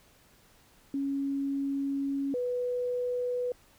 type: tone pair in turn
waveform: sine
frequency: 276.9 / 493.4 Hz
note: C#4 / B4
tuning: -2 / -2 cents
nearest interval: minor seventh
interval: 1000 cents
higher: second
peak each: -28 dBFS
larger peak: neither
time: 0.94-2.34 / 2.34-3.52 s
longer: first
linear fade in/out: 2 ms
effects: pink hiss -61 dBFS RMS until 3.78 s